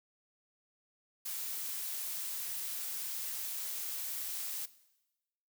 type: noise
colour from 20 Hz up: blue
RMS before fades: -39 dBFS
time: 1.25-4.66 s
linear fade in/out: 10 ms
effects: noise-tail reverb RT60 1.0 s tail -18 dB re dry